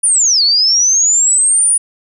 sine linear two-way sweep, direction down then up, 9700 to 4294 to 9700 Hz, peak -8 dBFS, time 0.03-1.78 s, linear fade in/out 10 ms, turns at 0.43 s, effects none

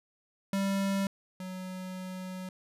square tone pair in turn, 196 / 185.32 Hz, G3 / F#3, 0 / +3 cents, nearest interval minor second, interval 97 cents, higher first, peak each -28 / -38 dBFS, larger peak first, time 0.53-1.07 / 1.4-2.49 s, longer second, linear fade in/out 2 ms, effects resampled to 32000 Hz

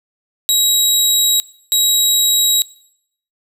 20% pulse tone bursts at uneven times, 3841 Hz, B7, 49 cents flat, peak -5 dBFS, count 2, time 0.49-1.4 / 1.72-2.62 s, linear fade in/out 0 ms, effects noise-tail reverb RT60 0.7 s tail -21 dB re dry

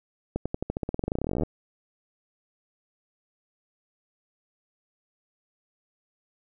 accelerating click train, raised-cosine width 2 ms, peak -14 dBFS, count 28, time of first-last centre 0.36-1.434 s, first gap 96 ms, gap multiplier 0.92, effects none

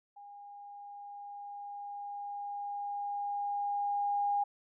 sine tone with level ramp, 813 Hz, G#5, 37 cents flat, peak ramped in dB -48 to -27 dBFS, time 0.16-4.44 s, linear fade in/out 10 ms, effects none

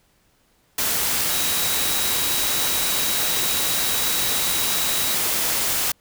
sine tone in noise, 3865 Hz, B7, 38 cents flat, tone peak -29 dBFS, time 1.3-5.15 s, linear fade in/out 5 ms, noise white, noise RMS -22 dBFS, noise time 0.78-5.92 s, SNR -10 dB, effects pink hiss -62 dBFS RMS until 6 s

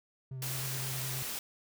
triangle tone with vibrato, 130.81 Hz, C3, in tune, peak -36 dBFS, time 0.31-1.23 s, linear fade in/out 5 ms, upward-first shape sine, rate 9.6 Hz, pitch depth 27 cents each way
white noise, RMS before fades -38 dBFS, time 0.42-1.39 s, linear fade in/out 2 ms
effects none

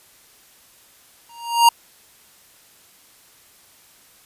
square tone with exponential growth, 936 Hz, A#5, 7 cents sharp, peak -7 dBFS, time 1.29-1.69 s, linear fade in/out 5 ms, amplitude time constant 85 ms, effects white hiss -52 dBFS RMS until 4.25 s + resampled to 32000 Hz

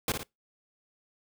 pink noise with echo, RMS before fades -28 dBFS, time 0.08-0.12 s, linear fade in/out 2 ms, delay 56 ms, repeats 2, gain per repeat -6 dB, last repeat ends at 0.232 s, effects noise-tail reverb RT60 0.2 s tail -24 dB re dry

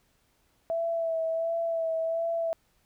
sine tone with vibrato, 659.3 Hz, E5, in tune, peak -26 dBFS, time 0.7-2.53 s, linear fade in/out 0 ms, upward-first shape sine, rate 1.4 Hz, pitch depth 27 cents each way, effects pink hiss -69 dBFS RMS until 2.85 s

